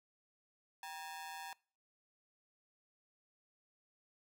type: ring-modulated tone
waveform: sawtooth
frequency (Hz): 866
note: A5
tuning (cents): -28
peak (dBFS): -38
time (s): 0.83-1.53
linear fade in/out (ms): 0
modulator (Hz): 83.1
effects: noise-tail reverb RT60 0.4 s tail -24 dB re dry